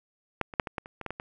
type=clicks; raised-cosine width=0.5 ms; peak=-11 / -25 / -6 / -19 / -16 / -28 / -23 / -19 / -19 / -21 dBFS; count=10; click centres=0.413 / 0.538 / 0.598 / 0.672 / 0.782 / 0.859 / 1.013 / 1.063 / 1.106 / 1.199 s; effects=none